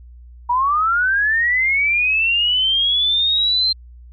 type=linear sweep; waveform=sine; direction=up; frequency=945 to 4158 Hz; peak=-14 dBFS; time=0.49-3.73 s; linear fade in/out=10 ms; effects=added 60 Hz sine -38 dBFS peak until 4.12 s